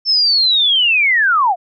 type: linear sweep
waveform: sine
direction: down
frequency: 5350 to 659 Hz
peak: -10 dBFS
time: 0.05-1.56 s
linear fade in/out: 50 ms
effects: none